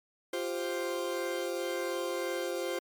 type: chord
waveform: 40% pulse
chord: F suspended second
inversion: none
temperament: equal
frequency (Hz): 349.2 / 392 / 523.3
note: F4 / G4 / C5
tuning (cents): 0 / 0 / 0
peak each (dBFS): -35 / -38 / -34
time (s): 0.33-2.79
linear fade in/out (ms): 5
effects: MP3 96 kbps